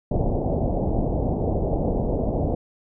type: low-pass noise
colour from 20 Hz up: pink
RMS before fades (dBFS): -23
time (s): 0.11-2.55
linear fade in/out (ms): 5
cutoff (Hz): 760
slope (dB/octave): 48
effects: none